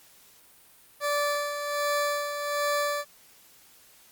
20% pulse tone with tremolo, 582 Hz, D5, 16 cents flat, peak -19 dBFS, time 1-3.05 s, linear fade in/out 50 ms, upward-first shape sine, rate 1.3 Hz, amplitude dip 55%, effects white hiss -56 dBFS RMS until 4.11 s + Opus 48 kbps

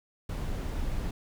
brown noise, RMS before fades -32 dBFS, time 0.29-1.11 s, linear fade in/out 5 ms, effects none

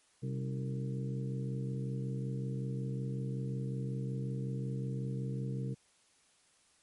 harmonic tone with a mistuned harmonic, 65.41 Hz, C2, in tune, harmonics 2 / 3 / 4 / 5 / 6 / 7, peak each -35 / -41 / -48 / -50 / -53 / -47 dBFS, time 0.22-5.75 s, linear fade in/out 20 ms, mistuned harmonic 4, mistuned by +110 cents, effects white hiss -68 dBFS RMS until 6.82 s + MP3 48 kbps

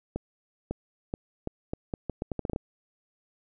accelerating click train, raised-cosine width 2 ms, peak -17 dBFS, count 14, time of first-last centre 0.16-2.561 s, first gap 550 ms, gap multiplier 0.78, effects none

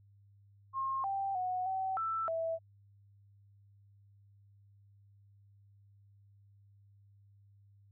sine tone with pitch steps, 1071 / 784 / 735 / 762 / 1327 / 656 Hz, C6 / G5 / F#5 / G5 / E6 / E5, +40 / 0 / -12 / -49 / +11 / -9 cents, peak -32 dBFS, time 0.73-2.59 s, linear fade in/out 50 ms, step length 310 ms, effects added 100 Hz sine -60 dBFS peak until 7.91 s

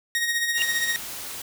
sawtooth tone with tremolo, 1873 Hz, A#6, 8 cents sharp, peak -17 dBFS, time 0.15-0.96 s, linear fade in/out 0 ms, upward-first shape sine, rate 15 Hz, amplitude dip 50%
sine tone with exponential growth, 2794 Hz, F7, in tune, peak -17 dBFS, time 0.53-0.62 s, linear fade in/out 0 ms, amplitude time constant 18 ms
white noise, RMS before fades -35 dBFS, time 0.57-1.42 s, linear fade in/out 5 ms
effects none

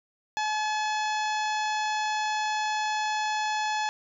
harmonic tone, 855 Hz, A5, 50 cents flat, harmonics 1 / 2 / 3 / 4 / 5 / 6 / 7 / 8, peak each -27 / -33 / -37 / -39 / -41 / -43 / -44 / -45 dBFS, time 0.37-3.89 s, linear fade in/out 0 ms, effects none

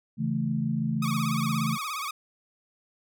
sine chord, A major, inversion first, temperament equal, 138.59 / 164.81 / 220 Hz, C#3 / E3 / A3, 0 / 0 / 0 cents, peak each -30 / -30 / -28 dBFS, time 0.17-1.78 s, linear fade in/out 50 ms
sawtooth tone with vibrato, 1184 Hz, D6, 14 cents sharp, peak -27 dBFS, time 1.02-2.11 s, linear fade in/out 5 ms, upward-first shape sine, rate 17 Hz, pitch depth 130 cents each way
effects none

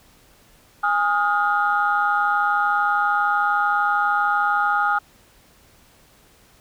sine tone cluster, 822 / 1248 / 1421 Hz, G#5 / D#6 / F6, -18 / +5 / +30 cents, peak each -21 dBFS, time 0.83-4.99 s, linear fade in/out 10 ms, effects tanh soft clip ceiling -8 dBFS + pink hiss -54 dBFS RMS until 6.6 s

